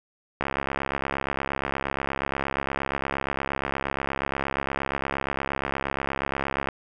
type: click train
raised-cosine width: 0.5 ms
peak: -11 dBFS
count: 431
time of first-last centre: 0.41-6.687 s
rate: 68.5 Hz
effects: none